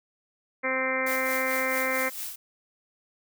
harmonic tone, 261 Hz, C4, 4 cents flat, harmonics 1 / 2 / 3 / 4 / 5 / 6 / 7 / 8 / 9, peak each -36 / -30 / -40 / -35 / -36 / -36 / -34 / -29 / -37 dBFS, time 0.63-2.1 s, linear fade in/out 20 ms
blue noise with tremolo, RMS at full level -33 dBFS, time 1.06-2.36 s, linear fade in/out 10 ms, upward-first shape triangle, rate 4.5 Hz, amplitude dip 65%
effects none

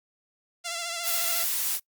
5% pulse tone with vibrato, 683 Hz, F5, 39 cents flat, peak -19 dBFS, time 0.64-1.45 s, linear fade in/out 20 ms, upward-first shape triangle, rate 14 Hz, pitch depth 53 cents each way
blue noise, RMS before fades -27 dBFS, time 1.03-1.8 s, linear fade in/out 50 ms
effects noise-tail reverb RT60 0.1 s tail -22 dB re dry + Opus 48 kbps

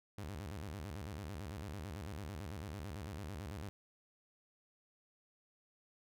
sawtooth tone with vibrato, 87.31 Hz, F2, in tune, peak -39 dBFS, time 0.18-3.69 s, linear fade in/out 0 ms, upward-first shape square, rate 9 Hz, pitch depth 270 cents each way, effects none

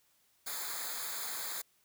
white noise with comb filter, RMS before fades -39 dBFS, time 0.46-1.62 s, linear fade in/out 10 ms, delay 0.35 ms, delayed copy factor -0.9, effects white hiss -71 dBFS RMS until 1.84 s

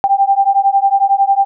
sine beating tone pair, 784 / 795 Hz, G5 / G5, 0 / +24 cents, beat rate 11 Hz, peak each -12 dBFS, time 0.04-1.45 s, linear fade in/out 0 ms, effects none

